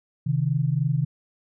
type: tone pair together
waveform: sine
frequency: 132.33 / 155.56 Hz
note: C3 / D#3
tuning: +20 / 0 cents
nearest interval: minor third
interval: 280 cents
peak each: -23 dBFS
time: 0.26-1.05 s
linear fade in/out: 10 ms
effects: none